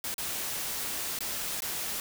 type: noise with dropouts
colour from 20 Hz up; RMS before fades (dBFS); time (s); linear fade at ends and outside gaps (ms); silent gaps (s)
white; -34; 0.04-2; 1; 0.142-0.181 / 1.189-1.206 / 1.605-1.621
effects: none